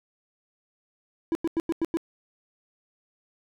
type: tone bursts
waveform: triangle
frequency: 329.6 Hz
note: E4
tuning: in tune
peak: -20 dBFS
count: 6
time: 1.32-1.971 s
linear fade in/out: 0 ms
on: 31 ms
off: 93 ms
effects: none